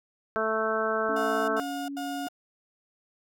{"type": "harmonic tone", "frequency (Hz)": 220, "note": "A3", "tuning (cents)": 0, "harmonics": [1, 2, 3, 4, 5, 6, 7], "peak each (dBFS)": [-37, -30, -30, -39, -34, -31, -33], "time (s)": [0.36, 1.6], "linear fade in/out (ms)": 0}
{"type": "tone", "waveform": "sine", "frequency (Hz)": 280.3, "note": "C#4", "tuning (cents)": 19, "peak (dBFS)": -33, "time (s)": [1.09, 2.27], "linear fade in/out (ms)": 0}
{"type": "tone bursts", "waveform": "35% pulse", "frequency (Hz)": 717, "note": "F5", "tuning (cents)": 45, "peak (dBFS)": -32, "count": 3, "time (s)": [1.16, 2.286], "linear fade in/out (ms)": 5, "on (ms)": 320, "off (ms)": 83}
{"effects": []}